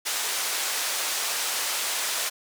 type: band-pass noise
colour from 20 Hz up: white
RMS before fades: -28 dBFS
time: 0.05-2.3 s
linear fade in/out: 20 ms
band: 550 to 9400 Hz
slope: 12 dB/octave
effects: none